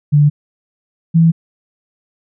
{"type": "tone pair in turn", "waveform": "sine", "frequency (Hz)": [146.83, 164.81], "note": ["D3", "E3"], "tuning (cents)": [0, 0], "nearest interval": "major second", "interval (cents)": 200, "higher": "second", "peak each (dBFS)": -6, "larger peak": "neither", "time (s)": [[0.12, 0.3], [1.14, 1.32]], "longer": "neither", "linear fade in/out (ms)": 20, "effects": []}